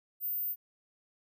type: tone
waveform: sine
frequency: 14660 Hz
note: A#9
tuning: 30 cents flat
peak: -31 dBFS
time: 0.2-0.56 s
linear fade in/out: 50 ms
effects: none